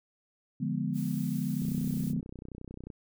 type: chord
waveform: sine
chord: D diminished seventh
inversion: none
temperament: equal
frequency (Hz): 146.83 / 174.61 / 207.7 / 246.9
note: D3 / F3 / Ab3 / Cb4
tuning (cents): 0 / 0 / 0 / 0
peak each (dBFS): -34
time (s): 0.6-2.21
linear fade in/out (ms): 10
type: noise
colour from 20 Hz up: blue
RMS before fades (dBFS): -48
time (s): 0.93-2.14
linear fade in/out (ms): 50
type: click train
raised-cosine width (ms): 3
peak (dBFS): -30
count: 41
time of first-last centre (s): 1.62-2.902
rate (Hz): 31.2
effects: none